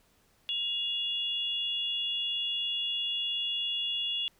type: tone pair together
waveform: sine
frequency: 2828 / 3391 Hz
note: F7 / G#7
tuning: +21 / +35 cents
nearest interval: minor third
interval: 314 cents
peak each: -32 / -32 dBFS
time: 0.49-4.28 s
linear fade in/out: 0 ms
effects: pink hiss -67 dBFS RMS until 4.39 s